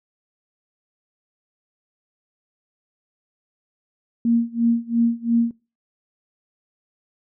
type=tone with tremolo; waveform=sine; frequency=233.1 Hz; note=A#3; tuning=in tune; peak=-13 dBFS; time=4.25-5.51 s; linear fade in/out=2 ms; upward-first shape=sine; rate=2.9 Hz; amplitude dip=95%; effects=noise-tail reverb RT60 0.3 s tail -21 dB re dry